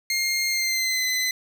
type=tone with pitch glide; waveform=20% pulse; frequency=2124 to 2027 Hz; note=C7 to B6; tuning=+25 to +45 cents; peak=-17 dBFS; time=0.1-1.31 s; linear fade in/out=2 ms; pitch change=-80 cents; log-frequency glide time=0.49-1.06 s; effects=none